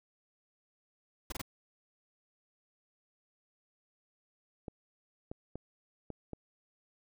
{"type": "noise bursts", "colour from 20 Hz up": "pink", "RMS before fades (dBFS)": -38, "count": 3, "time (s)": [1.3, 1.416], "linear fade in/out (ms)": 5, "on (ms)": 22, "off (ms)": 25}
{"type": "clicks", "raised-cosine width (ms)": 2, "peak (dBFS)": -27, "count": 5, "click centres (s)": [4.682, 5.315, 5.556, 6.103, 6.333]}
{"effects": []}